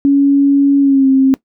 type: tone with pitch glide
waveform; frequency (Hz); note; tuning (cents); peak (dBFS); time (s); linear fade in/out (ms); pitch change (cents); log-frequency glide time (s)
sine; 279.8 to 266.7; C#4 to C4; +16 to +33; -6; 0.05-1.34; 0; -83; 0.8-1.08
effects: noise-tail reverb RT60 0.1 s tail -19 dB re dry